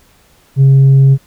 sine tone with tanh clipping, 135.8 Hz, C#3, 35 cents flat, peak -4 dBFS, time 0.56-1.18 s, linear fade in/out 50 ms, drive 1 dB, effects pink hiss -49 dBFS RMS until 1.26 s

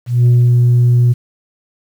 sine tone with ADSR envelope, 121.6 Hz, B2, 26 cents flat, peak -3 dBFS, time 0.06-1.14 s, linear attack 200 ms, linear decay 230 ms, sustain -2 dB, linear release 22 ms, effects tanh soft clip ceiling -5 dBFS + 7-bit

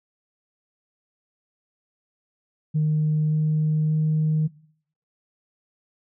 sine tone with pitch steps, 153.6 / 154.49 / 155.38 Hz, D#3 / D#3 / D#3, -22 / -12 / -2 cents, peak -17 dBFS, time 2.74-4.48 s, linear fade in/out 20 ms, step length 580 ms, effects noise-tail reverb RT60 0.6 s tail -21 dB re dry + tanh soft clip ceiling -15 dBFS

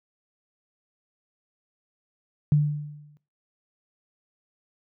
sine tone with exponential decay, 148.1 Hz, D3, 15 cents sharp, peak -13 dBFS, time 2.52-3.17 s, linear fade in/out 0 ms, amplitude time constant 140 ms, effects noise-tail reverb RT60 0.3 s tail -19 dB re dry + high-pass 80 Hz 12 dB/octave

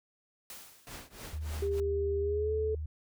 white noise with exponential decay, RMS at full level -44 dBFS, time 0.5-1.24 s, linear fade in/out 1 ms, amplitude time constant 160 ms
pink noise with tremolo, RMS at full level -43 dBFS, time 0.87-1.8 s, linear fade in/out 0 ms, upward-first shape triangle, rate 3.3 Hz, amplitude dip 95%
sine tone, 76.9 Hz, D#2, 20 cents flat, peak -34 dBFS, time 1.33-2.86 s, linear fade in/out 5 ms
sine tone with pitch glide, 399.6 to 433.3 Hz, G4 to A4, +33 to -27 cents, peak -29 dBFS, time 1.62-2.75 s, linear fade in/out 5 ms, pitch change +140 cents, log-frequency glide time 2.2-2.53 s
effects none

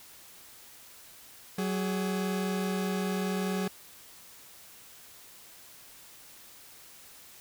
40% pulse tone pair together, 187.3 / 415.2 Hz, F#3 / G#4, +21 / 0 cents, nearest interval octave + major second, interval 1379 cents, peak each -29 / -34 dBFS, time 1.58-3.68 s, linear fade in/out 5 ms, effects white hiss -52 dBFS RMS until 7.4 s

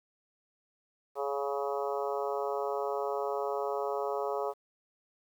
harmonic tone, 140 Hz, C#3, 18 cents sharp, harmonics 3 / 4 / 5 / 6 / 7 / 8 / 9, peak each -34 / -36 / -38 / -40 / -41 / -42 / -43 dBFS, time 1.15-4.54 s, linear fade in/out 50 ms, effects 10-bit

